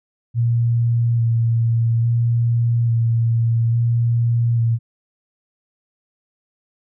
sine tone with vibrato, 116.54 Hz, A#2, in tune, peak -14 dBFS, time 0.34-4.79 s, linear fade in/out 50 ms, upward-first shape square, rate 0.59 Hz, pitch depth 16 cents each way, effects none

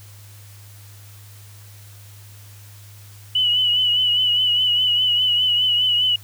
sine tone with vibrato, 2960 Hz, F#7, in tune, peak -15 dBFS, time 3.35-6.16 s, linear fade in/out 5 ms, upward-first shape triangle, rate 4.9 Hz, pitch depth 54 cents each way, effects added 102 Hz sine -41 dBFS peak until 6.23 s + white hiss -48 dBFS RMS until 6.23 s

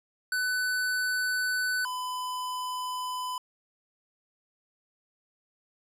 square tone pair in turn, 1500 / 1005.2 Hz, F#6 / B5, +23 / +30 cents, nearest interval perfect fifth, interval 693 cents, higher first, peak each -27 / -32 dBFS, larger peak first, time 0.32-1.85 / 1.85-3.38 s, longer neither, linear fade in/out 2 ms, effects resampled to 32000 Hz

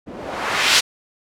blue noise with low-pass filter sweep, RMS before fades -20 dBFS, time 0.06-0.81 s, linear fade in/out 20 ms, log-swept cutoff 260 to 4600 Hz, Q 0.98, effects none

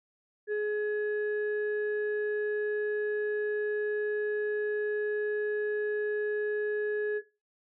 sine tone pair together, 420.4 / 1690 Hz, G#4 / G#6, +21 / +30 cents, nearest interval 2 octaves, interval 2409 cents, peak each -27 / -36 dBFS, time 0.47-7.22 s, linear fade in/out 50 ms, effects noise-tail reverb RT60 0.3 s tail -18 dB re dry + tanh soft clip ceiling -21 dBFS

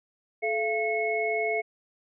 sine tone cluster, 432.6 / 683 / 2187 Hz, A4 / F5 / C#7, -29 / -39 / -24 cents, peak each -29 dBFS, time 0.42-1.62 s, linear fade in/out 20 ms, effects none

